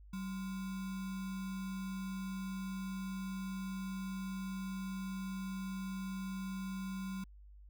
sine tone with sample-and-hold, 190 Hz, F#3, 46 cents sharp, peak -38 dBFS, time 0.13-7.24 s, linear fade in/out 5 ms, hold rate 1225 Hz, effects added 50 Hz sine -53 dBFS peak until 7.69 s

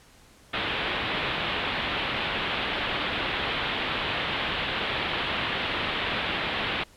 white low-pass noise, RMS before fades -29 dBFS, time 0.53-6.84 s, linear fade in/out 10 ms, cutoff 3600 Hz, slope 48 dB/octave, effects pink hiss -55 dBFS RMS until 6.96 s + low-pass 11000 Hz 12 dB/octave

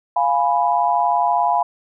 sine chord, F diminished, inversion none, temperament equal, 698.5 / 830.6 / 987.8 Hz, F5 / Ab5 / Cb6, 0 / 0 / 0 cents, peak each -19 dBFS, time 0.16-1.63 s, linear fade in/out 5 ms, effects none

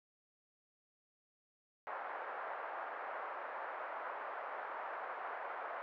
pink band-pass noise, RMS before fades -44 dBFS, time 1.87-5.82 s, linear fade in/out 0 ms, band 590 to 1600 Hz, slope 24 dB/octave, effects none

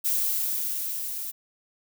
violet noise with level ramp, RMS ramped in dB -24 to -34 dBFS, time 0.04-1.32 s, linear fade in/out 20 ms, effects none

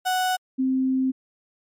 35% pulse / sine tone pair in turn, 740 / 261.6 Hz, F#5 / C4, 0 / 0 cents, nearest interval octave + tritone, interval 1800 cents, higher first, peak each -19 dBFS, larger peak neither, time 0.05-0.37 / 0.58-1.12 s, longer second, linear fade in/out 20 ms, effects MP3 64 kbps

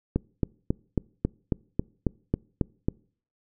click train, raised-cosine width 3 ms, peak -10 dBFS, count 11, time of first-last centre 0.16-2.885 s, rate 3.67 Hz, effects noise-tail reverb RT60 0.5 s tail -26 dB re dry

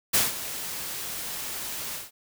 white noise with ADSR envelope, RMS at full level -20 dBFS, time 0.13-2.11 s, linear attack 17 ms, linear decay 170 ms, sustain -14 dB, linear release 160 ms, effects none

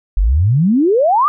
sine exponential sweep, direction up, 42 to 1244.5 Hz, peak -9 dBFS, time 0.17-1.28 s, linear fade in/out 0 ms, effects none

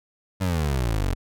25% pulse exponential sweep, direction down, 98 to 42.84 Hz, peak -18 dBFS, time 0.4-1.15 s, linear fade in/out 20 ms, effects none

